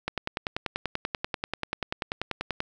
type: click train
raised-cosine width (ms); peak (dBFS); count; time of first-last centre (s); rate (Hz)
0.3; -12; 27; 0.08-2.604; 10.3
effects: none